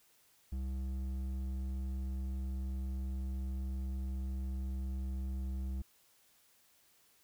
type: tone with hard clipping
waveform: sine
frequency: 65.5 Hz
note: C2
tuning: 2 cents sharp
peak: -37 dBFS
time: 0.52-5.82 s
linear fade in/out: 5 ms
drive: 8 dB
effects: white hiss -68 dBFS RMS until 7.23 s